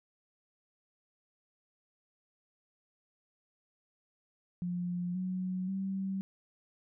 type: tone with pitch steps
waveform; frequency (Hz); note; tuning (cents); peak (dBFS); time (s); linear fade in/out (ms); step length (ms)
sine; 176.9 / 184.63 / 192.69; F3 / F#3 / G3; +23 / -3 / -29; -32; 4.62-6.21; 0; 530
effects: none